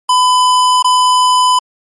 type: tone with dropouts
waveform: square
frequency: 1004 Hz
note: B5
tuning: 28 cents sharp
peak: -8 dBFS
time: 0.09-1.59 s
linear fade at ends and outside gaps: 5 ms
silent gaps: 0.825-0.844 s
effects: MP3 48 kbps